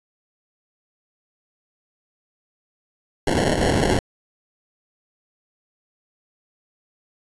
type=noise with sample-and-hold; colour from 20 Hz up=blue; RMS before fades=-19 dBFS; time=3.27-3.99 s; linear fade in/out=2 ms; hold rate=1225 Hz; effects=resampled to 24000 Hz